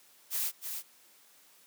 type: noise with echo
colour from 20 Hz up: blue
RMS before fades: -32 dBFS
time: 0.3-0.52 s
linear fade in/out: 50 ms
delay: 310 ms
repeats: 1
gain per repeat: -6 dB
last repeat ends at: 0.83 s
effects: white hiss -61 dBFS RMS until 1.66 s + high-pass 200 Hz 12 dB/octave